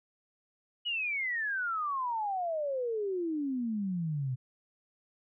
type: exponential sweep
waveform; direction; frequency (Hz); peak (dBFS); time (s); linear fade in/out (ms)
sine; down; 2960 to 123.47; -30; 0.85-4.36; 20
effects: none